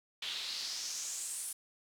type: noise with band-pass filter sweep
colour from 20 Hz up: pink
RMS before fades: -40 dBFS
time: 0.22-1.53 s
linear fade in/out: 5 ms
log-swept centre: 3300 to 10000 Hz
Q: 3.6
effects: none